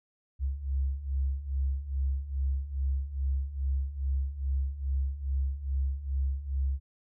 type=beating tone pair; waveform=sine; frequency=66.3 / 68.7 Hz; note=C2 / C#2; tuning=+23 / -15 cents; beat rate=2.4 Hz; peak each=-33 / -29 dBFS; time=0.39-6.8 s; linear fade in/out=50 ms; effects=none